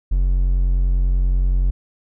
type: tone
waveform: triangle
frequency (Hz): 45.17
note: F#1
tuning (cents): -41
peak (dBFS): -12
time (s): 0.11-1.71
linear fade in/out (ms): 10
effects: none